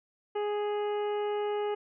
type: harmonic tone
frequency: 415.3 Hz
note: G#4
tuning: in tune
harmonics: 1 / 2 / 3 / 4 / 5 / 6 / 7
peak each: -29 / -36 / -44 / -50 / -50 / -54 / -49 dBFS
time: 0.35-1.75 s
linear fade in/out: 10 ms
effects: none